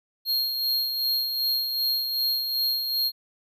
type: tone with tremolo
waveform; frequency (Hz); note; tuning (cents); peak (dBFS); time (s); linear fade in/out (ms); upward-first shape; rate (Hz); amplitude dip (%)
square; 4242; C8; +23; -22; 0.25-3.12; 50; sine; 2.6; 45
effects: none